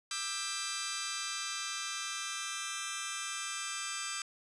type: chord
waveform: 10% pulse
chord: E minor seventh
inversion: third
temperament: just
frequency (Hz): 1186.7 / 1318.5 / 1582.2 / 1977.8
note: D6 / E6 / G6 / B6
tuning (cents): +18 / 0 / +16 / +2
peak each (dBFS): -33 / -33 / -32 / -36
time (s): 0.11-4.22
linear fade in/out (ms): 2
effects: resampled to 22050 Hz